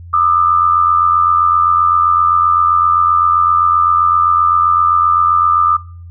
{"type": "tone pair together", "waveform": "sine", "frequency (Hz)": [1200, 1287.7], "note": ["D6", "E6"], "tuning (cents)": [37, -41], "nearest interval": "minor second", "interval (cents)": 122, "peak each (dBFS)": [-10, -15], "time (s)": [0.13, 5.77], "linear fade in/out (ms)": 10, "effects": ["noise-tail reverb RT60 0.5 s tail -21 dB re dry", "added 86 Hz sine -30 dBFS peak until 6.1 s"]}